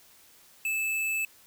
sine tone with tanh clipping, 2621 Hz, E7, 11 cents flat, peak -28 dBFS, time 0.65-1.25 s, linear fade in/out 2 ms, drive 18 dB, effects white hiss -57 dBFS RMS until 1.46 s

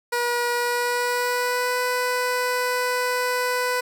15% pulse tone with pitch glide, 481.2 to 497.9 Hz, B4 to B4, -45 to +14 cents, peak -15 dBFS, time 0.12-3.81 s, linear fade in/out 10 ms, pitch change +59 cents, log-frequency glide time 0.53-1.8 s, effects none

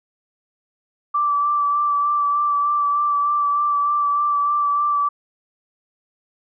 sine tone with vibrato, 1165 Hz, D6, 14 cents flat, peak -16 dBFS, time 1.14-5.09 s, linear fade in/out 10 ms, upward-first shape sine, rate 3.3 Hz, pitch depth 18 cents each way, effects none

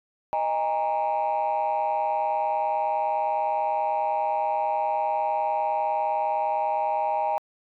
sine chord, D# suspended fourth, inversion none, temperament equal with one note detuned, 622.3 / 812.6 / 932.3 Hz, D#5 / G#5 / A#5, 0 / -38 / 0 cents, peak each -27 / -24 / -26 dBFS, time 0.33-7.38 s, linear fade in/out 0 ms, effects tanh soft clip ceiling -18 dBFS

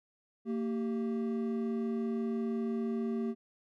triangle tone pair together, 228.7 / 389.8 Hz, A#3 / G4, -33 / -10 cents, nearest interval major sixth, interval 923 cents, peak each -30 / -35 dBFS, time 0.45-3.35 s, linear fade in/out 50 ms, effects none

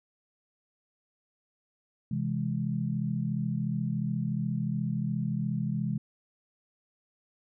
sine chord, C augmented, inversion none, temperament equal, 130.81 / 164.81 / 207.7 Hz, C3 / E3 / G#3, 0 / 0 / 0 cents, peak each -32 dBFS, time 2.11-5.98 s, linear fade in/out 5 ms, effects none

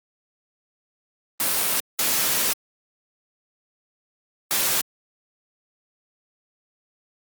white noise bursts at uneven times, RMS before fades -22 dBFS, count 3, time 1.4-1.8 / 1.99-2.53 / 4.51-4.81 s, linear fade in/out 0 ms, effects high-pass 150 Hz 12 dB/octave + Opus 24 kbps

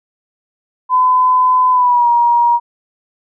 sine tone with pitch glide, 1012 to 949.7 Hz, B5 to A#5, +42 to +32 cents, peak -8 dBFS, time 0.89-2.6 s, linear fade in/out 50 ms, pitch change -110 cents, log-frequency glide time 1.71-2.08 s, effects none

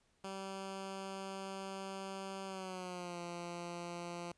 10% pulse tone with pitch glide, 193.2 to 173.12 Hz, G3 to F3, -25 to -15 cents, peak -34 dBFS, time 0.24-4.32 s, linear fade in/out 2 ms, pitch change -190 cents, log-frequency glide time 2.45-3.19 s, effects pink hiss -75 dBFS RMS until 4.37 s + resampled to 22050 Hz

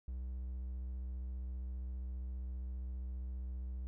triangle tone with vibrato, 63 Hz, B1, 35 cents sharp, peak -37 dBFS, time 0.08-3.87 s, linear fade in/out 0 ms, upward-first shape square, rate 15 Hz, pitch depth 22 cents each way, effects none

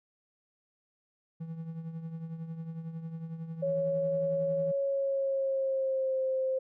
triangle tone with tremolo, 163.4 Hz, E3, 15 cents flat, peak -32 dBFS, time 1.4-4.72 s, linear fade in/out 10 ms, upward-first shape triangle, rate 11 Hz, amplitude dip 65%
sine tone with pitch glide, 554.4 to 524.8 Hz, C#5 to C5, 0 to +5 cents, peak -27 dBFS, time 3.62-6.59 s, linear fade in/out 10 ms, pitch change -95 cents, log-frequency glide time 4.76-6.21 s
effects none

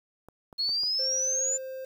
clicks, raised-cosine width 1 ms, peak -33 dBFS, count 4, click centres 0.286 / 0.528 / 0.693 / 0.835 s
sine exponential sweep, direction up, 4269 to 7160 Hz, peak -25 dBFS, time 0.58-1.58 s, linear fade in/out 20 ms
triangle tone, 525 Hz, C5, 6 cents sharp, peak -33 dBFS, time 0.99-1.85 s, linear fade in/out 5 ms
effects 9-bit

